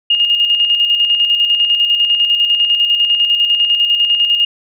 sine tone with tremolo, 2841 Hz, F7, 29 cents sharp, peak -8 dBFS, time 0.1-4.45 s, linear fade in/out 5 ms, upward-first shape square, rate 10 Hz, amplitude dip 45%, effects none

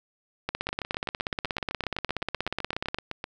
two click trains, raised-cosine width 0.3 ms, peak -12 / -16 dBFS, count 42 / 21, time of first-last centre 0.49-2.945 / 0.69-3.241 s, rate 16.7 / 7.84 Hz, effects none

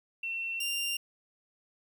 sine / sawtooth tone pair in turn, 2705 / 2786 Hz, E7 / F7, +44 / -5 cents, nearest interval minor second, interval 51 cents, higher second, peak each -32 / -27 dBFS, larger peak second, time 0.23-0.6 / 0.6-0.97 s, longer neither, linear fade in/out 5 ms, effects 11-bit

